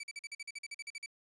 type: tone bursts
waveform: sawtooth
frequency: 2304 Hz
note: D7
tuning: 34 cents flat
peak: -37 dBFS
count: 14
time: 0-1.061 s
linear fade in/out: 5 ms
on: 34 ms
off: 45 ms
effects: resampled to 22050 Hz + 11-bit